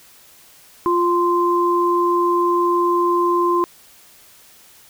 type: tone pair together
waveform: sine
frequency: 349.2 / 1041 Hz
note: F4 / C6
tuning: 0 / -9 cents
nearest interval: octave + perfect fifth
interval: 1891 cents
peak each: -17 dBFS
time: 0.86-3.64 s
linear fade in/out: 0 ms
effects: white hiss -48 dBFS RMS until 4.89 s